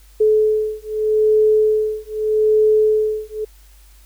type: beating tone pair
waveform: sine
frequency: 430 / 430.81 Hz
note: A4 / A4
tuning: -40 / -37 cents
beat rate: 0.81 Hz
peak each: -16 dBFS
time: 0.2-3.45 s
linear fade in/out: 10 ms
effects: added 50 Hz sine -44 dBFS peak until 4.05 s + white hiss -53 dBFS RMS until 4.05 s